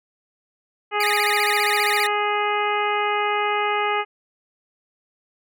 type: harmonic tone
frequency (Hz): 415.3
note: G#4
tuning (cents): 0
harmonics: 1 / 2 / 3 / 4 / 5 / 6 / 7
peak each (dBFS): -26 / -24 / -25 / -32 / -28 / -31 / -33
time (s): 0.91-4.05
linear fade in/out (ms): 50
type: tone with vibrato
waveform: 30% pulse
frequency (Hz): 2093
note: C7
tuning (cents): 0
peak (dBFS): -19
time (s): 1-2.07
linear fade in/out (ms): 5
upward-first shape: sine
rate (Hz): 15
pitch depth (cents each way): 260
effects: none